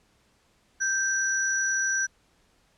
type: tone pair together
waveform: sine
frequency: 1568 / 5869 Hz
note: G6 / F#8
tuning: 0 / -15 cents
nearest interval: octave + major seventh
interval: 2285 cents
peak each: -25 / -27 dBFS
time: 0.8-2.07 s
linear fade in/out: 20 ms
effects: pink hiss -65 dBFS RMS until 2.77 s + low-pass 9000 Hz 12 dB/octave